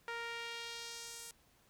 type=tone with band-pass filter sweep; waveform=sawtooth; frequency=466.2 Hz; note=A#4; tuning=in tune; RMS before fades=-45 dBFS; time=0.08-1.31 s; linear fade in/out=0 ms; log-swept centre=1600 to 9400 Hz; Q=1.2; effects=pink hiss -69 dBFS RMS until 1.69 s